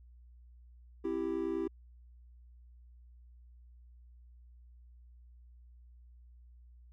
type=chord; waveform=triangle; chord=C major; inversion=none; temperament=equal with one note detuned; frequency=261.6 / 331.7 / 392 Hz; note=C4 / E4 / G4; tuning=0 / +11 / 0 cents; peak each=-39 / -33 / -34 dBFS; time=1.04-1.68 s; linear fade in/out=10 ms; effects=added 60 Hz sine -54 dBFS peak until 6.92 s